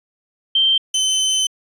sine / 25% pulse tone pair in turn, 3136 / 3059 Hz, G7 / G7, 0 / -43 cents, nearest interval unison, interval 43 cents, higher first, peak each -12 dBFS, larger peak neither, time 0.55-0.78 / 0.94-1.47 s, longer second, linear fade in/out 5 ms, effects resampled to 32000 Hz

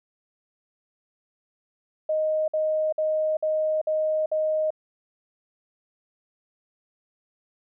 sine tone bursts, 622.3 Hz, D#5, in tune, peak -21 dBFS, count 6, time 2.09-4.705 s, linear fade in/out 5 ms, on 390 ms, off 55 ms, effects none

